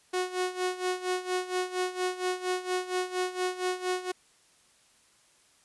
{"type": "tone with tremolo", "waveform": "sawtooth", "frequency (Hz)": 365.9, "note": "F#4", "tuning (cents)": -19, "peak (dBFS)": -22, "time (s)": [0.13, 4.12], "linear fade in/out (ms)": 10, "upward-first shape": "sine", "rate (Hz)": 4.3, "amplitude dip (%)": 80, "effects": ["white hiss -63 dBFS RMS until 5.64 s", "resampled to 24000 Hz"]}